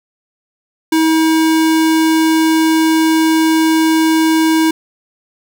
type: tone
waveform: square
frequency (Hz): 320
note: D#4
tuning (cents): +49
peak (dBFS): -10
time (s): 0.92-4.71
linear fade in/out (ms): 5
effects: none